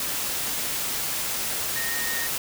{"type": "tone in noise", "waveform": "sine", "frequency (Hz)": 1851, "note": "A#6", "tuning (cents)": -13, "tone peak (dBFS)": -30, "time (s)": [1.76, 2.27], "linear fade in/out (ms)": 2, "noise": "white", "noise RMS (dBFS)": -28, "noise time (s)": [0, 2.38], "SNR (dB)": -5, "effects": []}